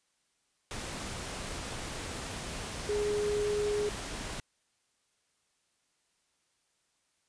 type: tone in noise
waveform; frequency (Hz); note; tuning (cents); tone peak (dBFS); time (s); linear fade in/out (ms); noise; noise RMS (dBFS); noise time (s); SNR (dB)
sine; 415.5; G#4; +1; -28; 2.89-3.89; 0; pink; -39; 0.71-4.4; +8
effects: white hiss -75 dBFS RMS until 7.28 s + resampled to 22050 Hz